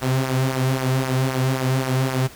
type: tone with flanger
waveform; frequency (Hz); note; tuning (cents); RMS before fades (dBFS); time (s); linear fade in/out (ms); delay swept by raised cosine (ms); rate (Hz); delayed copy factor
sawtooth; 130.81; C3; 0; -21; 0.01-2.28; 20; 0.25 to 3.65; 3.8; -0.6
effects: pink hiss -43 dBFS RMS until 2.35 s